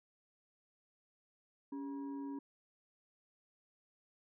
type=tone with frequency modulation; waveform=sine; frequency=279.7 Hz; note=C#4; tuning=16 cents sharp; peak=-40 dBFS; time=1.72-2.39 s; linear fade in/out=5 ms; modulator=680 Hz; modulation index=0.45; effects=none